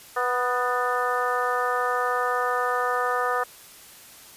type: harmonic tone with a mistuned harmonic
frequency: 247.2 Hz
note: B3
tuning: 2 cents sharp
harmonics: 2 / 3 / 4 / 5 / 6 / 7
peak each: -28 / -29 / -31 / -26 / -32 / -32 dBFS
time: 0.16-3.44 s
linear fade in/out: 10 ms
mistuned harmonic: 7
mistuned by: +45 cents
effects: white hiss -47 dBFS RMS until 4.36 s + resampled to 32000 Hz